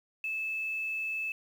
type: tone with quantisation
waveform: sine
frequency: 2618 Hz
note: E7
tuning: 13 cents flat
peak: -31 dBFS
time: 0.24-1.32 s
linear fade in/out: 2 ms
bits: 9
effects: none